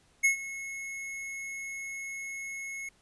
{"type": "tone with ADSR envelope", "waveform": "square", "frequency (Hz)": 2180, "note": "C#7", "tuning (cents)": -29, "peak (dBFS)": -20, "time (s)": [0.23, 2.89], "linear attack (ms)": 19, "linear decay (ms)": 110, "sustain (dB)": -17, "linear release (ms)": 5, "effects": ["pink hiss -65 dBFS RMS until 3.01 s", "resampled to 24000 Hz"]}